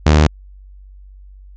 sawtooth tone, 76.2 Hz, D#2, 36 cents flat, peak -4 dBFS, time 0.06-0.27 s, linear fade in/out 5 ms, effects added 48 Hz sine -37 dBFS peak until 1.56 s + resampled to 16000 Hz

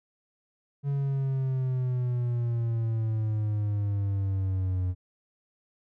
triangle exponential sweep, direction down, 141.6 to 90.4 Hz, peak -23 dBFS, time 0.83-4.95 s, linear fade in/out 50 ms, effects none

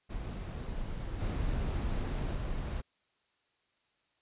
brown noise with level steps, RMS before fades -38 / -33 / -35 dBFS, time 0.09-2.82 s, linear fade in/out 20 ms, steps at 1.19 / 2.33 s, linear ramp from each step 20 ms, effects white hiss -75 dBFS RMS until 4.21 s + resampled to 8000 Hz

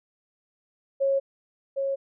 sine tone with echo, 547 Hz, C#5, 23 cents flat, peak -20 dBFS, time 1-1.2 s, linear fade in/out 20 ms, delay 760 ms, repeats 1, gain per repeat -4 dB, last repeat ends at 1.96 s, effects none

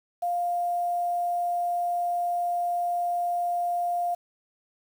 sine tone with quantisation, 701 Hz, F5, 6 cents sharp, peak -24 dBFS, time 0.22-4.15 s, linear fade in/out 10 ms, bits 8, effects none

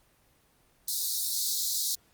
pink high-pass noise, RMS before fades -30 dBFS, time 0.88-1.95 s, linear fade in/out 2 ms, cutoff 3800 Hz, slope 96 dB/octave, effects pink hiss -65 dBFS RMS until 2.13 s + Opus 24 kbps

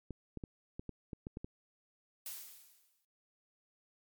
clicks, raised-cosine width 3 ms, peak -29 dBFS, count 9, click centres 0.107 / 0.373 / 0.438 / 0.795 / 0.893 / 1.132 / 1.269 / 1.371 / 1.445 s
blue noise with exponential decay, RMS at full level -41 dBFS, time 2.26-3.05 s, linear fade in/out 2 ms, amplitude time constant 170 ms
effects MP3 96 kbps

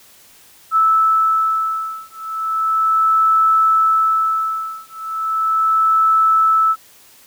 sine beating tone pair, 1311 / 1311.36 Hz, E6 / E6, -10 / -9 cents, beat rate 0.36 Hz, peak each -16 / -16 dBFS, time 0.71-6.76 s, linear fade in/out 50 ms, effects white hiss -47 dBFS RMS until 7.26 s

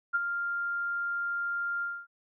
sine tone with ADSR envelope, 1396.9 Hz, F6, in tune, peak -22 dBFS, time 0.13-2.07 s, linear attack 22 ms, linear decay 30 ms, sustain -7 dB, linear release 250 ms, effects none

